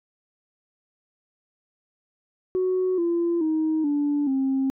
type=tone with pitch steps; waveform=sine; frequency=370 / 341.3 / 314.7 / 290.3 / 267.7 Hz; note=F#4 / F4 / D#4 / D4 / C4; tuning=0 / -40 / +20 / -20 / +40 cents; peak=-19 dBFS; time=2.55-4.7 s; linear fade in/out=0 ms; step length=430 ms; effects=tanh soft clip ceiling -17 dBFS